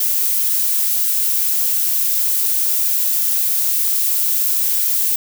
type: noise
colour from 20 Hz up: violet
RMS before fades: -17 dBFS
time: 0-5.16 s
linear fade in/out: 5 ms
effects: none